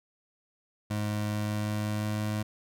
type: tone with pitch glide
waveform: 25% pulse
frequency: 105.2 to 106.3 Hz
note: G#2 to G#2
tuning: +23 to +41 cents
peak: -25 dBFS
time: 0.9-2.43 s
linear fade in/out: 10 ms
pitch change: +18 cents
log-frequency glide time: 1.29-2.29 s
effects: none